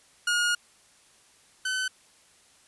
sawtooth tone pair in turn, 1433 / 1518.2 Hz, F6 / F#6, +44 / +44 cents, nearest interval minor second, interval 100 cents, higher second, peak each -19 / -23 dBFS, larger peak first, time 0.27-0.55 / 1.65-1.88 s, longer first, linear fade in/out 5 ms, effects white hiss -59 dBFS RMS until 2.67 s + resampled to 24000 Hz

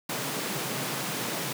pink high-pass noise, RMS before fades -32 dBFS, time 0.09-1.53 s, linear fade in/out 5 ms, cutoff 120 Hz, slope 96 dB/octave, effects none

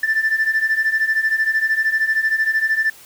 sine beating tone pair, 1760 / 1773 Hz, A6 / A6, 0 / +13 cents, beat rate 13 Hz, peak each -19 / -16 dBFS, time 0.03-2.9 s, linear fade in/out 5 ms, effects tanh soft clip ceiling -11 dBFS + white hiss -44 dBFS RMS until 3.05 s

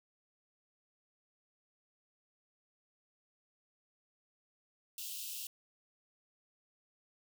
white high-pass noise, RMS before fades -43 dBFS, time 4.98-5.47 s, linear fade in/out 2 ms, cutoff 2600 Hz, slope 96 dB/octave, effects none

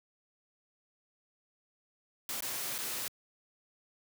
white noise with dropouts, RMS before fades -37 dBFS, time 2.29-3.08 s, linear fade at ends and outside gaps 1 ms, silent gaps 2.406-2.423 / 2.781-2.787 s, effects high-pass 100 Hz 12 dB/octave

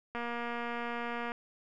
click train, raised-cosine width 0.5 ms, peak -23 dBFS, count 278, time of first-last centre 0.15-1.319 s, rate 237 Hz, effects none

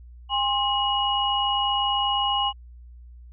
sine tone cluster, 810 / 1055 / 2903 Hz, G#5 / C6 / F#7, -43 / +14 / -34 cents, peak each -25 / -27 / -24 dBFS, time 0.29-2.53 s, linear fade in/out 50 ms, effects added 60 Hz sine -42 dBFS peak until 3.32 s

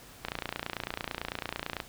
click train, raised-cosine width 0.3 ms, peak -16 dBFS, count 46, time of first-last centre 0.25-1.802 s, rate 29 Hz, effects pink hiss -51 dBFS RMS until 1.88 s

